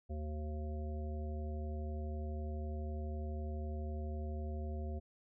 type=harmonic tone; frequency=76 Hz; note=D#2; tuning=40 cents flat; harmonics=1 / 3 / 5 / 7 / 9; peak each=-38 / -48 / -50 / -53 / -52 dBFS; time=0.09-5 s; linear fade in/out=20 ms; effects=none